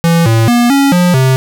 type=tone with pitch steps; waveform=square; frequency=167.7 / 113.2 / 239.7 / 277.7 / 177.8 / 131.2 Hz; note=E3 / A2 / A#3 / C#4 / F3 / C3; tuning=+30 / +50 / +48 / +3 / +31 / +5 cents; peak=-7 dBFS; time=0.04-1.36 s; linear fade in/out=0 ms; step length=220 ms; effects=none